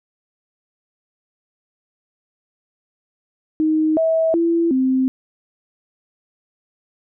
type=tone with pitch steps; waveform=sine; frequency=312.5 / 648 / 335.7 / 260.8 Hz; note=D#4 / E5 / E4 / C4; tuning=+8 / -30 / +32 / -5 cents; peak=-14 dBFS; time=3.6-5.08 s; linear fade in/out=0 ms; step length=370 ms; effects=none